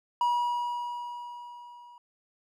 triangle tone with level ramp, 964 Hz, B5, 42 cents flat, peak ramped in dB -20 to -47 dBFS, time 0.21-1.98 s, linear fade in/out 2 ms, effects none

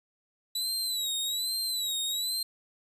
sawtooth tone with vibrato, 3934 Hz, B7, 7 cents flat, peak -26 dBFS, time 0.55-2.43 s, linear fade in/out 5 ms, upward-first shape sine, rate 1.2 Hz, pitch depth 98 cents each way, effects resampled to 32000 Hz

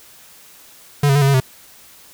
square tone with pitch steps, 144.3 / 137.4 / 144.6 / 136.7 / 139.1 / 130.3 Hz, D3 / C#3 / D3 / C#3 / C#3 / C3, -30 / -15 / -27 / -24 / +6 / -7 cents, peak -12 dBFS, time 1.03-1.402 s, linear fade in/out 5 ms, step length 62 ms, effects white hiss -45 dBFS RMS until 2.13 s

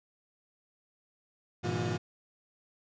35% pulse tone cluster, 101.8 / 119.1 / 149.8 / 165.6 / 359 Hz, G#2 / A#2 / D3 / E3 / F4, -34 / +38 / +35 / +8 / +48 cents, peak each -35 / -34 / -39 / -35 / -34 dBFS, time 1.63-1.98 s, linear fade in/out 20 ms, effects resampled to 16000 Hz

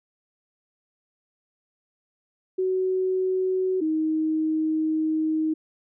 sine tone pair in turn, 373.7 / 314.2 Hz, F#4 / D#4, +17 / +17 cents, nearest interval minor third, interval 300 cents, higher first, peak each -21 dBFS, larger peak neither, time 2.58-3.81 / 3.81-5.54 s, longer second, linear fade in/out 10 ms, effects none

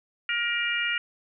harmonic tone, 472.9 Hz, A#4, 25 cents sharp, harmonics 3 / 4 / 5 / 6, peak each -30 / -30 / -30 / -30 dBFS, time 0.29-0.98 s, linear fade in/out 2 ms, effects none

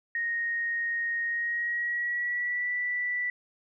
sine tone with pitch glide, 1864.7 to 1967.6 Hz, A#6 to B6, 0 to -7 cents, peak -27 dBFS, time 0.15-3.3 s, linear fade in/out 2 ms, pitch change +93 cents, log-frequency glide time 1.25-2.71 s, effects none

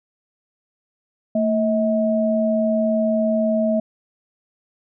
sine tone pair together, 224.5 / 639 Hz, A3 / D#5, +35 / +46 cents, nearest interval octave + tritone, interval 1811 cents, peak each -19 dBFS, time 1.35-3.8 s, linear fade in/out 5 ms, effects none

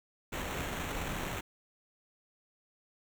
pink noise with sample-and-hold, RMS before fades -37 dBFS, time 0.32-1.41 s, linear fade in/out 10 ms, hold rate 4900 Hz, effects none

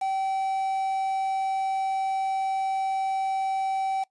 triangle tone with quantisation, 771 Hz, G5, 29 cents flat, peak -22 dBFS, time 0.01-4.04 s, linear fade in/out 10 ms, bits 7, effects noise-tail reverb RT60 0.1 s tail -21 dB re dry + resampled to 22050 Hz

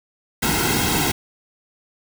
pink noise with comb filter, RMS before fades -20 dBFS, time 0.42-1.12 s, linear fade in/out 10 ms, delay 1.7 ms, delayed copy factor -0.85, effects none

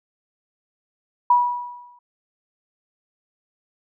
sine tone with exponential decay, 973 Hz, B5, 26 cents flat, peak -10 dBFS, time 1.3-1.99 s, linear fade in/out 5 ms, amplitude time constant 150 ms, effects none

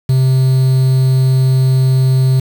triangle tone with quantisation, 130.81 Hz, C3, in tune, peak -6 dBFS, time 0.09-2.4 s, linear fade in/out 5 ms, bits 5, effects none

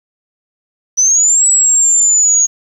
sine linear two-way sweep, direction up then down, 5920 to 7830 to 6620 Hz, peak -7 dBFS, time 0.97-2.47 s, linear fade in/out 20 ms, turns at 1.47 s, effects 7-bit

